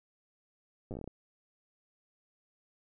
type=slowing click train; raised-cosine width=2 ms; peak=-28 dBFS; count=10; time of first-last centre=0.91-1.076 s; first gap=8 ms; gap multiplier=1.2; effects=none